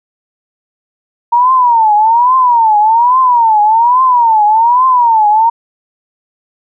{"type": "tone with vibrato", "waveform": "sine", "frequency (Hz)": 932.3, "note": "A#5", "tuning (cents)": 0, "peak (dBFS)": -5, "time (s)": [1.32, 5.5], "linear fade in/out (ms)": 10, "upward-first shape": "triangle", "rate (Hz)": 1.2, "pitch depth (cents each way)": 210, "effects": []}